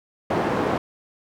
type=band-pass noise; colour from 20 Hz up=white; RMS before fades=-23 dBFS; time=0.3-0.78 s; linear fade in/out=5 ms; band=130 to 740 Hz; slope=12 dB/octave; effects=none